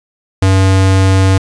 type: tone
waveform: square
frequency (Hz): 95.5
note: G2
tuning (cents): -45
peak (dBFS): -7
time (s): 0.42-1.38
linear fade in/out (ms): 5
effects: resampled to 22050 Hz + 7-bit